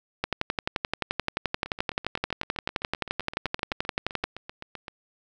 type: two click trains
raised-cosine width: 0.3 ms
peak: -21 / -9 dBFS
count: 26 / 47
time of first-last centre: 1.66-4.882 / 0.24-4.24 s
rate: 7.76 / 11.5 Hz
effects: none